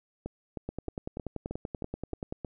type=two click trains; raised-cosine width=2 ms; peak=-21 / -22 dBFS; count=18 / 8; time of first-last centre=0.69-2.325 / 0.26-2.447 s; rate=10.4 / 3.2 Hz; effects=none